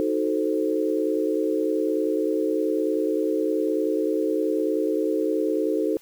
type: chord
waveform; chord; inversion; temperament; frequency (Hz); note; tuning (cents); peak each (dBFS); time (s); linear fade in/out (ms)
sine; D# diminished seventh; none; equal; 311.1 / 370 / 440 / 523.3; D#4 / F#4 / A4 / C5; 0 / 0 / 0 / 0; -25 / -28 / -25 / -29; 0-5.97; 0
effects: white hiss -54 dBFS RMS until 6.01 s